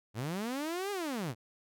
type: linear two-way sweep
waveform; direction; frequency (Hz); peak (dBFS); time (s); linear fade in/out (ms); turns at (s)
sawtooth; up then down; 98.7 to 415.3 to 98.7; -30; 0.14-1.35; 50; 0.91
effects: none